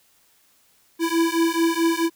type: beating tone pair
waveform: square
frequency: 329.6 / 334.2 Hz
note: E4 / E4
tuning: 0 / +24 cents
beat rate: 4.6 Hz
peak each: -22 dBFS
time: 0.99-2.1 s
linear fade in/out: 50 ms
effects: white hiss -60 dBFS RMS until 2.15 s